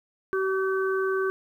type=harmonic tone; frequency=382.5 Hz; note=G4; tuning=42 cents flat; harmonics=1 / 3 / 4; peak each=-24 / -32 / -31 dBFS; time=0.33-1.3 s; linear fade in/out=0 ms; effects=10-bit